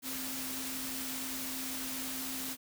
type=tone in noise; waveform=sine; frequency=261.6 Hz; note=C4; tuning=in tune; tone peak=-43 dBFS; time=0.02-2.57 s; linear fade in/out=50 ms; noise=white; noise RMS=-39 dBFS; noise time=0.02-2.57 s; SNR=-7 dB; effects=none